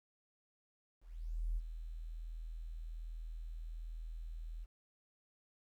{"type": "tone with ADSR envelope", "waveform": "sine", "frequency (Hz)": 40.63, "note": "E1", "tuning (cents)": -24, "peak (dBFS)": -32, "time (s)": [1.01, 4.66], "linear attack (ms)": 560, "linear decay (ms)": 35, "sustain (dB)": -10, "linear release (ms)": 30, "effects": ["tanh soft clip ceiling -28 dBFS", "12-bit"]}